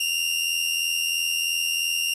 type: tone pair together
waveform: sawtooth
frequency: 2737 / 2820 Hz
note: F7 / F7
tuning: -36 / +16 cents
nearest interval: minor second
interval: 52 cents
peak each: -24 / -21 dBFS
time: 0-2.14 s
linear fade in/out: 5 ms
effects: resampled to 32000 Hz + 8-bit